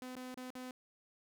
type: tone with dropouts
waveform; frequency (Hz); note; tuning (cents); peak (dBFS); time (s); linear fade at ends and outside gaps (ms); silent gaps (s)
sawtooth; 253.8; B3; +47; -40; 0.02-0.71; 1; 0.154-0.164 / 0.344-0.373 / 0.504-0.553
effects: none